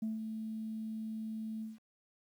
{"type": "tone with ADSR envelope", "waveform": "sine", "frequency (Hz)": 220, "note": "A3", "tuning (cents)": 0, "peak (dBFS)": -31, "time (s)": [0.02, 1.79], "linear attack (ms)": 7, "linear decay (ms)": 160, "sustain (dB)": -6, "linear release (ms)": 170, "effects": ["tanh soft clip ceiling -30 dBFS", "11-bit"]}